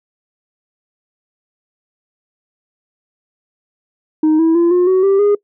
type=tone with pitch steps; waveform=sine; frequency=311.1 / 325.8 / 341.2 / 357.4 / 374.3 / 392 / 410.5 Hz; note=D#4 / E4 / F4 / F4 / F#4 / G4 / G#4; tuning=0 / -20 / -40 / +40 / +20 / 0 / -20 cents; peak=-6 dBFS; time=4.23-5.35 s; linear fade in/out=5 ms; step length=160 ms; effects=noise-tail reverb RT60 0.1 s tail -23 dB re dry + tanh soft clip ceiling -8 dBFS